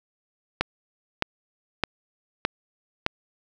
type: click train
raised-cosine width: 0.3 ms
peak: -5 dBFS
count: 5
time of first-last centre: 0.61-3.064 s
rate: 1.63 Hz
effects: none